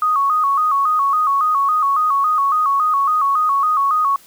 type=tone with vibrato; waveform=sine; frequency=1174.7 Hz; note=D6; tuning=in tune; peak=-13 dBFS; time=0.02-4.16 s; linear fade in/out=2 ms; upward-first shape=square; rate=3.6 Hz; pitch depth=99 cents each way; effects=white hiss -47 dBFS RMS until 4.26 s